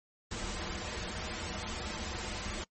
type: noise with comb filter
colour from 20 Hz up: pink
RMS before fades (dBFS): -38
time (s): 0.31-2.64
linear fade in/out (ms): 5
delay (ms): 7.3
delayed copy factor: -0.8
effects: noise-tail reverb RT60 0.1 s tail -23 dB re dry + MP3 32 kbps